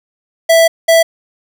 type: tone bursts at uneven times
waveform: square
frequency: 659.3 Hz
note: E5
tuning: in tune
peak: -6 dBFS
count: 2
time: 0.49-0.68 / 0.88-1.03 s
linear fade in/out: 10 ms
effects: none